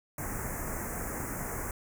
pink band-stop noise, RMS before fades -36 dBFS, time 0.18-1.71 s, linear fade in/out 2 ms, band 2100 to 6400 Hz, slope 48 dB/octave, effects none

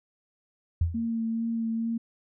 sine tone with exponential decay, 84.1 Hz, E2, 35 cents sharp, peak -18 dBFS, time 0.81-1.09 s, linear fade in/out 5 ms, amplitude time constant 60 ms
sine tone with vibrato, 227.8 Hz, A#3, 40 cents flat, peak -26 dBFS, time 0.94-1.98 s, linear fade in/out 10 ms, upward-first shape sine, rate 2.3 Hz, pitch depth 16 cents each way
effects none

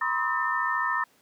sine tone cluster, 968 / 1042 / 1150 / 1277 / 1802 Hz, B5 / C6 / D6 / D#6 / A6, -35 / -7 / -37 / +45 / +41 cents, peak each -32 / -30 / -36 / -30 / -28 dBFS, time 0.01-1.04 s, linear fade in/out 5 ms, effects pink hiss -62 dBFS RMS until 1.21 s + high-pass 200 Hz 12 dB/octave

